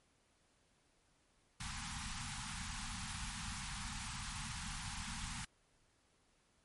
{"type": "band-stop noise", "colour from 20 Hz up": "pink", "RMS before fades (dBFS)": -44, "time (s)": [1.6, 5.45], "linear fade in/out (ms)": 5, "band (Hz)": [240, 780], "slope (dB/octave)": 96, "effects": ["pink hiss -74 dBFS RMS until 6.64 s", "MP3 48 kbps"]}